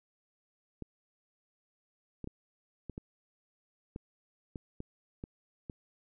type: clicks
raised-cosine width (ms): 3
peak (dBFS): -27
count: 10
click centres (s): 0.823 / 2.243 / 2.274 / 2.897 / 2.979 / 3.961 / 4.558 / 4.804 / 5.239 / 5.698
effects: none